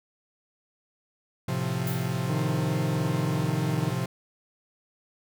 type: chord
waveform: 45% pulse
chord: F major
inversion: first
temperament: equal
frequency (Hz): 110 / 130.81 / 174.61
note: A2 / C3 / F3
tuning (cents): 0 / 0 / 0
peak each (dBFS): -34 / -29 / -31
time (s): 1.48-4.06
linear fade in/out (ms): 5
type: noise with exponential decay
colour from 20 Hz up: violet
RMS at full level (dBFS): -34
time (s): 1.87-2.26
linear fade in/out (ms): 1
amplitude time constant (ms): 84
type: harmonic tone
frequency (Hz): 154.1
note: D#3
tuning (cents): -16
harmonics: 1 / 2 / 3 / 4 / 5 / 6 / 7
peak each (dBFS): -29 / -34 / -39 / -48 / -49 / -44 / -47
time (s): 2.29-3.91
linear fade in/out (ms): 5
effects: none